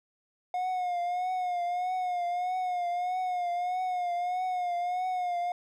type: tone with vibrato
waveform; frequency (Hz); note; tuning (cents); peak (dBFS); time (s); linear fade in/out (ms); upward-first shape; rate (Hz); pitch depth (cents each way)
triangle; 720; F#5; -47; -26; 0.54-5.52; 2; triangle; 1.6; 59
effects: none